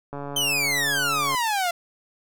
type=click train; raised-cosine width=1 ms; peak=-20 dBFS; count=174; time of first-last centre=0.13-1.348 s; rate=142 Hz
type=exponential sweep; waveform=sawtooth; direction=down; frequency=3136 to 678 Hz; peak=-18 dBFS; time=0.36-1.71 s; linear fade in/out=5 ms
effects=none